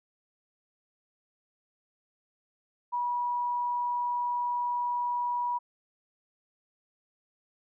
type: tone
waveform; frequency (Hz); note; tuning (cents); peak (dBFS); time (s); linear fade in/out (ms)
sine; 970; B5; -31; -27; 2.92-5.59; 20
effects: none